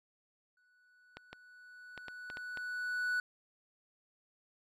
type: tone with exponential growth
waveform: triangle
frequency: 1480 Hz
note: F#6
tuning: in tune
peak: -28 dBFS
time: 0.57-3.2 s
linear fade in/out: 2 ms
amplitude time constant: 570 ms
type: clicks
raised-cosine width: 0.3 ms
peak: -28 dBFS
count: 7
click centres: 1.17 / 1.33 / 1.977 / 2.083 / 2.301 / 2.371 / 2.573 s
effects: none